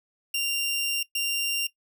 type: tone bursts at uneven times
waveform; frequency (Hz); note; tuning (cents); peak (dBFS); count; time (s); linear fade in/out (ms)
sawtooth; 2780; F7; -9; -21; 2; 0.34-1.03 / 1.15-1.67; 5
effects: noise-tail reverb RT60 0.1 s tail -20 dB re dry